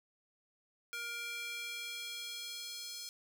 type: tone with high-pass filter sweep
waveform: square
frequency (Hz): 470.8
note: A#4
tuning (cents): +17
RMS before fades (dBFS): -43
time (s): 0.93-3.09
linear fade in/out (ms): 0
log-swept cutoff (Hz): 1800 to 4600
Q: 2
effects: none